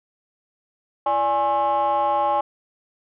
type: tone with frequency modulation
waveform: sine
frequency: 830.6 Hz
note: G#5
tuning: in tune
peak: -16 dBFS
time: 1.06-2.41 s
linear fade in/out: 5 ms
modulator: 246 Hz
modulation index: 0.98
effects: tanh soft clip ceiling -15 dBFS